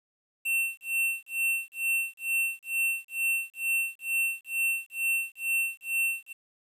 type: tone with tremolo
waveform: square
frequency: 2700 Hz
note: E7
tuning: 41 cents sharp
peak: -24 dBFS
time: 0.45-6.33 s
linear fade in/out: 10 ms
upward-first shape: sine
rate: 2.2 Hz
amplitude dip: 100%
effects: resampled to 32000 Hz + 10-bit